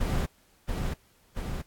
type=noise with echo; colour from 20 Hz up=brown; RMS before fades=-27 dBFS; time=0-0.26 s; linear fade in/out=10 ms; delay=680 ms; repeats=2; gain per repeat=-3 dB; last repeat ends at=1.62 s; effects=pink hiss -63 dBFS RMS until 1.66 s + AAC 64 kbps